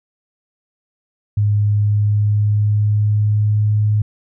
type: tone with pitch glide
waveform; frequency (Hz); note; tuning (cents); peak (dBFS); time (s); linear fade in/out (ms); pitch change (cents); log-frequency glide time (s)
sine; 103.83 to 105.77; G#2 to G#2; 0 to +32; -12; 1.37-4.02; 5; +32; 1.66-3.76
effects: none